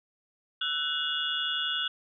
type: tone cluster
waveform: sine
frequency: 1330 / 1494 / 2870 / 3330 / 3481 Hz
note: E6 / F#6 / F7 / G#7 / A7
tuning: +15 / +16 / +47 / +4 / -19 cents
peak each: -40 / -34 / -32 / -34 / -34 dBFS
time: 0.61-1.88 s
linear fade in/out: 5 ms
effects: none